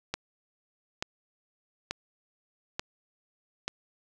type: click train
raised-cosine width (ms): 0.2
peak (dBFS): -13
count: 5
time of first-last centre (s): 0.14-3.68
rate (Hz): 1.13
effects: none